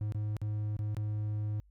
triangle tone with dropouts, 105.7 Hz, G#2, 31 cents sharp, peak -29 dBFS, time 0.01-1.6 s, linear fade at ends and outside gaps 0 ms, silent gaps 0.122-0.147 / 0.367-0.416 / 0.767-0.791 / 0.947-0.968 s, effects added 50 Hz sine -59 dBFS peak until 1.7 s

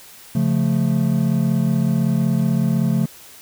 triangle chord, Db augmented, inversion none, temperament equal, 138.59 / 174.61 / 220 Hz, Db3 / F3 / A3, 0 / 0 / 0 cents, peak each -18 dBFS, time 0.35-3.06 s, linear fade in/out 5 ms, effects white hiss -43 dBFS RMS until 3.41 s

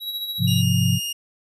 square tone with tremolo, 3876 Hz, B7, 33 cents flat, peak -25 dBFS, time 0-0.63 s, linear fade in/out 50 ms, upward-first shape sine, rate 14 Hz, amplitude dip 50%
sine chord, F minor, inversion first, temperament equal, 103.83 / 130.81 / 174.61 Hz, Ab2 / C3 / F3, 0 / 0 / 0 cents, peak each -21 dBFS, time 0.38-1 s, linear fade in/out 50 ms
sawtooth tone, 2838 Hz, F7, 27 cents sharp, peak -22 dBFS, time 0.47-1.13 s, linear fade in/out 10 ms
effects resampled to 32000 Hz

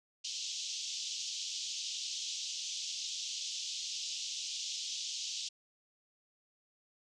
white band-pass noise, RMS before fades -40 dBFS, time 0.24-5.49 s, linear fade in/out 10 ms, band 2900 to 6700 Hz, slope 48 dB/octave, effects none

